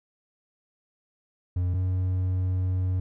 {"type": "tone pair in turn", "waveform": "triangle", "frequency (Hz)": [89.8, 92.27], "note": ["F2", "F#2"], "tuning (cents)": [49, -4], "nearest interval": "unison", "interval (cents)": 47, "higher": "second", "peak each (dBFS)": -21, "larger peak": "neither", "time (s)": [[1.56, 1.74], [1.74, 3]], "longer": "second", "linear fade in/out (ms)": 5, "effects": []}